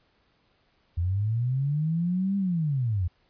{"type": "linear two-way sweep", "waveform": "sine", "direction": "up then down", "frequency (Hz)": [82.41, 200.4, 82.41], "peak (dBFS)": -23, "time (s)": [0.97, 3.08], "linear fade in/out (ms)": 10, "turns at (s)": 2.37, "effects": ["pink hiss -67 dBFS RMS until 3.29 s", "resampled to 11025 Hz"]}